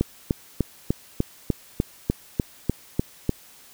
click train, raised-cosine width 3 ms, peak -7 dBFS, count 12, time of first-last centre 0.01-3.294 s, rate 3.35 Hz, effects white hiss -50 dBFS RMS until 3.73 s

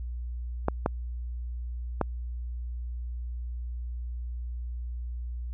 clicks, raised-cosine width 1 ms, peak -10 dBFS, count 3, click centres 0.684 / 0.861 / 2.013 s, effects added 60 Hz sine -32 dBFS peak until 5.53 s

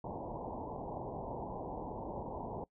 white low-pass noise, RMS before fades -42 dBFS, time 0.04-2.64 s, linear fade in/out 2 ms, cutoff 970 Hz, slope 96 dB/octave, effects noise-tail reverb RT60 0.1 s tail -22 dB re dry

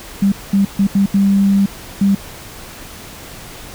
sine tone bursts at uneven times, 197.7 Hz, G3, 15 cents sharp, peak -9 dBFS, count 6, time 0.22-0.32 / 0.53-0.65 / 0.79-0.87 / 0.95-1.06 / 1.14-1.66 / 2.01-2.15 s, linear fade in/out 5 ms, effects pink hiss -34 dBFS RMS until 3.74 s

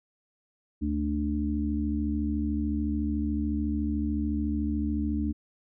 harmonic tone, 73.8 Hz, D2, 9 cents sharp, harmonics 1 / 3 / 4, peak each -30 / -30 / -30 dBFS, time 0.81-5.33 s, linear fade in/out 20 ms, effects none

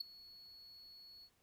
triangle tone with ADSR envelope, 4379 Hz, C#8, 22 cents flat, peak -33 dBFS, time 0-1.3 s, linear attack 9 ms, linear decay 7 ms, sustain -21 dB, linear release 63 ms, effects pink hiss -75 dBFS RMS until 1.42 s

